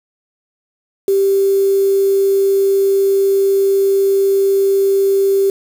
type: tone with quantisation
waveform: sine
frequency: 392 Hz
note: G4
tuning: in tune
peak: -10 dBFS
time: 1.08-5.5 s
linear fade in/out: 2 ms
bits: 5
effects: none